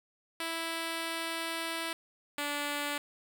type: tone pair in turn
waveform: 5% pulse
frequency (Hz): 329.6 / 290.3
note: E4 / D4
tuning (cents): 0 / -20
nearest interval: major second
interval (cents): 220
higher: first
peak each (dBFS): -22 / -21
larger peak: second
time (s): 0.4-1.93 / 2.38-2.98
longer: first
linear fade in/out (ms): 2
effects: none